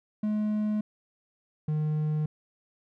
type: tone pair in turn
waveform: triangle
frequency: 212.1 / 152.96 Hz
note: G#3 / D#3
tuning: +37 / -29 cents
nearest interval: tritone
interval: 566 cents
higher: first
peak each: -23 dBFS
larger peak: neither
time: 0.23-0.81 / 1.68-2.26 s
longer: neither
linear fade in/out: 5 ms
effects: none